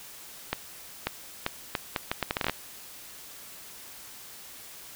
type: accelerating click train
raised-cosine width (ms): 0.3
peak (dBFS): -10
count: 14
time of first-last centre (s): 0.53-2.497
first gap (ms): 540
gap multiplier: 0.73
effects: white hiss -46 dBFS RMS until 4.95 s